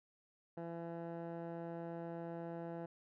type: tone with low-pass filter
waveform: 15% pulse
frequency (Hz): 168.3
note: E3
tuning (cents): +36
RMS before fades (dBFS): -45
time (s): 0.57-2.86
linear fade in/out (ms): 5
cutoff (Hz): 980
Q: 1.4
effects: none